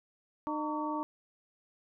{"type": "harmonic tone with a mistuned harmonic", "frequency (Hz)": 303.8, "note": "D#4", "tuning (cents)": -41, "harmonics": [1, 2, 3, 4], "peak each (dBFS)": [-35, -41, -36, -39], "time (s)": [0.47, 1.03], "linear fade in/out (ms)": 0, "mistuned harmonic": 4, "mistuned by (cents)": -120, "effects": []}